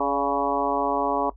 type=harmonic tone with a mistuned harmonic; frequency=140 Hz; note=C#3; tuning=18 cents sharp; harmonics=2 / 3 / 4 / 5 / 6 / 7 / 8; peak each=-29 / -29 / -29 / -29 / -29 / -29 / -29 dBFS; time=0-1.3 s; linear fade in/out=5 ms; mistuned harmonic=4; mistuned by=+47 cents; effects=noise-tail reverb RT60 0.1 s tail -17 dB re dry + added 50 Hz sine -44 dBFS peak until 1.36 s